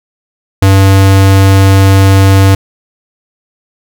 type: tone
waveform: square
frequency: 97 Hz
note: G2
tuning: 18 cents flat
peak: -3 dBFS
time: 0.62-2.55 s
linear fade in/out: 5 ms
effects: none